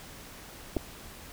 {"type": "clicks", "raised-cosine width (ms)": 2, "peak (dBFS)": -16, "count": 2, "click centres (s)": [0.766, 0.769], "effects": ["pink hiss -47 dBFS RMS until 1.32 s"]}